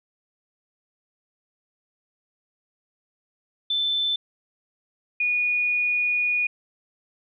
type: tone pair in turn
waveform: sine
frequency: 3529 / 2455 Hz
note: A7 / D#7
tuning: +4 / -24 cents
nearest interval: tritone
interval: 628 cents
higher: first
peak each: -21 / -20 dBFS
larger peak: second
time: 3.7-4.16 / 5.2-6.47 s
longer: second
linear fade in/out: 5 ms
effects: none